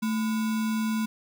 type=tone with sample-and-hold; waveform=sine; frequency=220 Hz; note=A3; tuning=in tune; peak=-24 dBFS; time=0.02-1.06 s; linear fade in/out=10 ms; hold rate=1225 Hz; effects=none